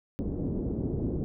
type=low-pass noise; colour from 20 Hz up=white; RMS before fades=-31 dBFS; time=0.19-1.24 s; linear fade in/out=0 ms; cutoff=360 Hz; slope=24 dB/octave; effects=none